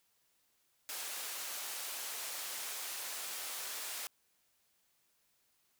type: band-pass noise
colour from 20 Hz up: white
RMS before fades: -42 dBFS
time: 0.89-4.07 s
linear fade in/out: 0 ms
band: 500 to 15000 Hz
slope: 12 dB/octave
effects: white hiss -75 dBFS RMS until 5.79 s